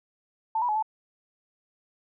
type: tone with pitch steps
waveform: sine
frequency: 887 / 975 / 850 / 872 Hz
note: A5 / B5 / G#5 / A5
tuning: +14 / -23 / +40 / -16 cents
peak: -23 dBFS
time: 0.55-0.826 s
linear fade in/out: 5 ms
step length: 69 ms
effects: none